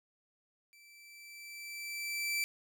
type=tone with level ramp; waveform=sawtooth; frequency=2330 Hz; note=D7; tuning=14 cents flat; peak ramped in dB=-55 to -27 dBFS; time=0.73-2.44 s; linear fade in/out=0 ms; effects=none